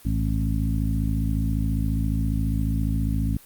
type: harmonic tone with a mistuned harmonic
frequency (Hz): 54.6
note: A1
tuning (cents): -13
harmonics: 1 / 2 / 3 / 4 / 5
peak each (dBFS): -24 / -27 / -29 / -30 / -31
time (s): 0.05-3.37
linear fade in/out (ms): 5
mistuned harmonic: 1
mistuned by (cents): +120
effects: white hiss -50 dBFS RMS until 3.45 s + Opus 32 kbps